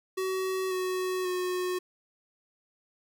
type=tone with pitch steps; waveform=square; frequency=377 / 370.3 / 363.7 Hz; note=F#4 / F#4 / F#4; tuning=+32 / +1 / -30 cents; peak=-29 dBFS; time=0.17-1.79 s; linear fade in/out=10 ms; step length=540 ms; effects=10-bit